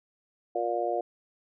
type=harmonic tone; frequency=118.2 Hz; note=A#2; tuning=24 cents sharp; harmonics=3 / 4 / 5 / 6; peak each=-33 / -33 / -32 / -30 dBFS; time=0.55-1.01 s; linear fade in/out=5 ms; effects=none